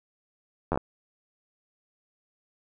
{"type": "slowing click train", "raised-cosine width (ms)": 1, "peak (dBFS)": -12, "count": 5, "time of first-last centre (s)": [0.72, 0.775], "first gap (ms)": 11, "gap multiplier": 1.15, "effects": []}